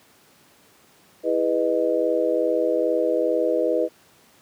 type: chord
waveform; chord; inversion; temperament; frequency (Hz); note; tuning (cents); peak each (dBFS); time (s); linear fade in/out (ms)
sine; E major seventh; none; just; 329.6 / 412 / 494.4 / 618.1; E4 / G#4 / B4 / D#5; 0 / -14 / +2 / -12; -25 / -27 / -22 / -24; 1.23-3.89; 50
effects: pink hiss -55 dBFS RMS until 4.41 s + high-pass 150 Hz 12 dB/octave